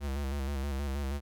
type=tone with vibrato; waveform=square; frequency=69.3 Hz; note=C#2; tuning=in tune; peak=-32 dBFS; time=0-1.21 s; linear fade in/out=50 ms; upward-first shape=square; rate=6.3 Hz; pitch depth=55 cents each way; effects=none